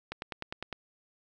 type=click train; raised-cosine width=0.3 ms; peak=-20 dBFS; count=7; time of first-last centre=0.12-0.727 s; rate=9.88 Hz; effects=none